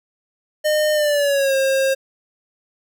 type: tone with pitch glide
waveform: square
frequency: 609 to 536.3 Hz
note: D#5 to C5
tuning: -37 to +43 cents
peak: -16 dBFS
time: 0.64-1.95 s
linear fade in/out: 20 ms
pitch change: -220 cents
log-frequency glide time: 0.93-1.55 s
effects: none